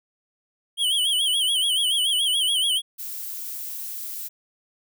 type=tone with vibrato; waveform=square; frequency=3138 Hz; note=G7; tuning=1 cent sharp; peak=-20 dBFS; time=0.77-2.82 s; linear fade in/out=50 ms; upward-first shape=sine; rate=7 Hz; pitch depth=110 cents each way
type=noise; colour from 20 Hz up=violet; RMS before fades=-33 dBFS; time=2.98-4.29 s; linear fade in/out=20 ms
effects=none